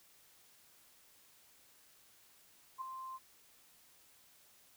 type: tone with ADSR envelope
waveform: sine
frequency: 1046.5 Hz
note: C6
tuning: in tune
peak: -36 dBFS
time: 2.78-3.19 s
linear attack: 34 ms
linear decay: 4 ms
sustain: -7 dB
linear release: 36 ms
effects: white hiss -65 dBFS RMS until 4.76 s